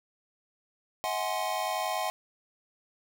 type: chord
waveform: square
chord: Ab dominant seventh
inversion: second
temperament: equal with one note detuned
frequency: 638.6 / 740 / 830.6 / 1046.5 Hz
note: Eb5 / Gb5 / Ab5 / C6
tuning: +45 / 0 / 0 / 0 cents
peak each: -36 / -34 / -36 / -36 dBFS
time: 1.04-2.1 s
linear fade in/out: 0 ms
effects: none